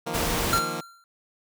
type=chord; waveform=10% pulse; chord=Eb suspended second; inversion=none; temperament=equal; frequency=155.56 / 174.61 / 233.1 Hz; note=Eb3 / F3 / Bb3; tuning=0 / 0 / 0 cents; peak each=-26 dBFS; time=0.06-0.81 s; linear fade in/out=10 ms
type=noise; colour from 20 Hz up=pink; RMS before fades=-27 dBFS; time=0.13-0.6 s; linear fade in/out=20 ms
type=tone with exponential decay; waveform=square; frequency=1373 Hz; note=F6; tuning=30 cents flat; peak=-19 dBFS; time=0.53-1.04 s; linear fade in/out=1 ms; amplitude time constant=110 ms
effects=none